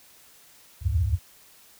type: tone cluster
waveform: sine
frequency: 68.8 / 81.5 / 87.1 / 102.1 Hz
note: C#2 / E2 / F2 / G#2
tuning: -12 / -19 / -4 / -29 cents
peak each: -26 / -27 / -26 / -27 dBFS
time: 0.81-1.19 s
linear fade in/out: 50 ms
effects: white hiss -54 dBFS RMS until 1.79 s